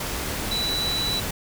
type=tone in noise; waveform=sine; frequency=3951 Hz; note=B7; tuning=in tune; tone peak=-24 dBFS; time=0.51-1.2 s; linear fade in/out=5 ms; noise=pink; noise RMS=-29 dBFS; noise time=0-1.31 s; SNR=+2 dB; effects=none